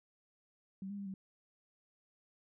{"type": "tone with pitch steps", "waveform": "sine", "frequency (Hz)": [192.6, 202.3, 199.3, 191.5], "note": ["G3", "G#3", "G3", "G3"], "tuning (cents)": [-30, -45, 29, -40], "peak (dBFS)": -40, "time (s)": [0.82, 1.14], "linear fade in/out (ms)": 2, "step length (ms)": 80, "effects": []}